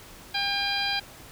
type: harmonic tone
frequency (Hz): 802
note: G5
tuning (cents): +39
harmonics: 1 / 2 / 3 / 4 / 5 / 6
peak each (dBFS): -32 / -32 / -32 / -32 / -32 / -32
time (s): 0.34-1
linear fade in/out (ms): 10
effects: pink hiss -47 dBFS RMS until 1.31 s